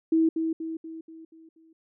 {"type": "tone with echo", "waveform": "sine", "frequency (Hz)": 323.7, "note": "E4", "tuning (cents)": -31, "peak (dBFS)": -18, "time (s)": [0.12, 0.29], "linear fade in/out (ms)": 5, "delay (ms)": 240, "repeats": 6, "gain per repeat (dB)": -6, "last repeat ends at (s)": 1.73, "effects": []}